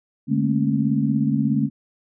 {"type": "tone cluster", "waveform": "sine", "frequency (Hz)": [145.7, 210.7, 227.5, 272.2], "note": ["D3", "G#3", "A#3", "C#4"], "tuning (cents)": [-13, 25, -42, -31], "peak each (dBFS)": -23, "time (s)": [0.27, 1.7], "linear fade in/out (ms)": 50, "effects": []}